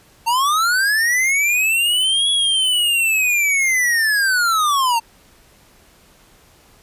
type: linear two-way sweep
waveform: square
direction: up then down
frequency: 896 to 3371 to 896 Hz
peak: -15 dBFS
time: 0.26-5 s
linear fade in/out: 20 ms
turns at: 2.3 s
effects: pink hiss -51 dBFS RMS until 6.82 s + resampled to 32000 Hz